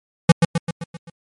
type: tone with echo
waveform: square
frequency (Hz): 167.6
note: E3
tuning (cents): +29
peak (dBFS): -6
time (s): 0.29-0.32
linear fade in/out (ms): 5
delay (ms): 130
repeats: 6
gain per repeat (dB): -5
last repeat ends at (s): 1.1
effects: MP3 48 kbps